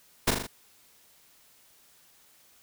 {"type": "noise with echo", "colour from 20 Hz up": "pink", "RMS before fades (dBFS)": -22, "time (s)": [0.27, 0.31], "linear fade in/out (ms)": 10, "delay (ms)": 40, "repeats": 4, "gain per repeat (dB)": -4, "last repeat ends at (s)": 0.47, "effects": ["white hiss -60 dBFS RMS until 2.62 s"]}